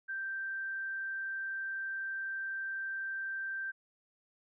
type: tone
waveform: sine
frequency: 1568 Hz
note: G6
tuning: in tune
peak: -35 dBFS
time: 0.08-3.72 s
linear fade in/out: 20 ms
effects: none